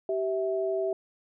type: tone pair together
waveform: sine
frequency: 386.3 / 653 Hz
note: G4 / E5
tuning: -25 / -17 cents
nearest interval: major sixth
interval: 908 cents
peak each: -28 / -29 dBFS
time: 0.09-0.93 s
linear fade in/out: 2 ms
effects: none